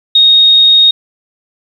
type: tone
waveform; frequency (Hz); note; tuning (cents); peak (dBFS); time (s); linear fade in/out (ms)
sine; 3729; A#7; 0; -3; 0.15-0.91; 5
effects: 7-bit